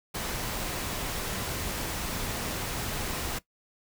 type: noise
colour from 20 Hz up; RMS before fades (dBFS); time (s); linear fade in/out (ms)
pink; -33; 0.14-3.39; 10
effects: noise-tail reverb RT60 0.1 s tail -17 dB re dry